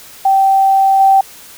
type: tone with level steps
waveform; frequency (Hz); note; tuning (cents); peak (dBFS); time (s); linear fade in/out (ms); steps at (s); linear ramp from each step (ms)
sine; 777; G5; -16; -7 / -5; 0.25-1.21; 5; 1; 2
effects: white hiss -37 dBFS RMS until 1.57 s